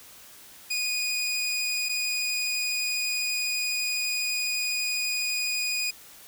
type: tone pair in turn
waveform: 20% pulse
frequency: 2472 / 2472 Hz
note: D#7 / D#7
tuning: -12 / -12 cents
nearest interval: unison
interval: 0 cents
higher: neither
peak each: -21 dBFS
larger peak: neither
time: 0.7-1.89 / 1.89-5.91 s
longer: second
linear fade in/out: 10 ms
effects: white hiss -49 dBFS RMS until 6.27 s